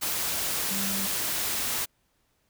sine tone in noise, 196 Hz, G3, in tune, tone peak -33 dBFS, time 0.7-1.07 s, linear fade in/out 20 ms, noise white, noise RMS -29 dBFS, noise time 0.01-1.86 s, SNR -7 dB, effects pink hiss -71 dBFS RMS until 2.49 s

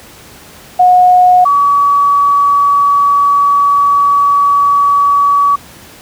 sine tone pair in turn, 726 / 1137.9 Hz, F#5 / C#6, -33 / +45 cents, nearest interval minor sixth, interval 778 cents, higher second, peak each -3 / -6 dBFS, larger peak first, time 0.79-1.45 / 1.45-5.56 s, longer second, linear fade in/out 10 ms, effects pink hiss -36 dBFS RMS until 6.01 s + high-pass 60 Hz 12 dB/octave

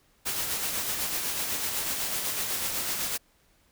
white noise with tremolo, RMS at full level -29 dBFS, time 0.25-3.18 s, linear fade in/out 20 ms, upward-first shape sine, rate 8 Hz, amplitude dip 35%, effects pink hiss -65 dBFS RMS until 3.71 s

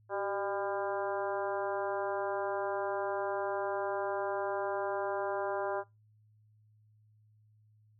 harmonic tone with a mistuned harmonic, 200 Hz, G3, 35 cents sharp, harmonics 2 / 3 / 4 / 5 / 6 / 7 / 8, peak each -37 / -36 / -39 / -41 / -46 / -45 / -47 dBFS, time 0.09-5.84 s, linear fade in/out 50 ms, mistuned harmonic 2, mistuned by -48 cents, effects noise-tail reverb RT60 0.2 s tail -20 dB re dry + added 107 Hz sine -62 dBFS peak until 7.99 s

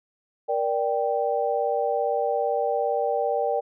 sine chord, G minor, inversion first, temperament just, 470.4 / 588 / 784 Hz, Bb4 / D5 / G5, +16 / +2 / 0 cents, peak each -26 dBFS, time 0.48-3.61 s, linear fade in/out 20 ms, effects none

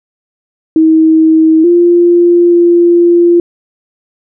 sine tone with pitch steps, 319.1 / 347.3 / 345.3 Hz, D#4 / F4 / F4, +44 / -10 / -20 cents, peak -3 dBFS, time 0.76-3.4 s, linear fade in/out 2 ms, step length 880 ms, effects none

